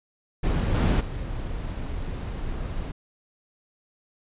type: noise with level steps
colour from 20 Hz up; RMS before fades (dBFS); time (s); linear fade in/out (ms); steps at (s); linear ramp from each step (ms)
brown; -23 / -19 / -31; 0.43-2.92; 10; 0.74 / 1; 10
effects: resampled to 8000 Hz